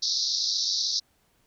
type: band-pass noise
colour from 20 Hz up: white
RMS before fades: -27 dBFS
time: 0.02-1 s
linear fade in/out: 10 ms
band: 3800 to 5800 Hz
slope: 96 dB/octave
effects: pink hiss -67 dBFS RMS until 1.46 s